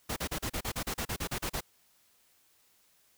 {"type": "noise bursts", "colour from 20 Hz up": "pink", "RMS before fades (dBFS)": -34, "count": 14, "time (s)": [0.09, 1.608], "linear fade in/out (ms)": 10, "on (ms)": 75, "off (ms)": 36, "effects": ["white hiss -67 dBFS RMS until 3.17 s"]}